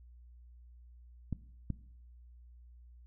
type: clicks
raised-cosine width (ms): 5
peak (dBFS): -22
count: 2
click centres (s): 1.327 / 1.703
effects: noise-tail reverb RT60 0.7 s tail -19 dB re dry + added 60 Hz sine -53 dBFS peak until 3.06 s